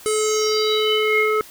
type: tone with low-pass filter sweep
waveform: square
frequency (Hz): 430.4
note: A4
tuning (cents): -38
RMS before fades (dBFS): -19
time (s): 0.06-1.41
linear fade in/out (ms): 0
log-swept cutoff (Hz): 9400 to 1600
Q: 6.8
effects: white hiss -43 dBFS RMS until 1.5 s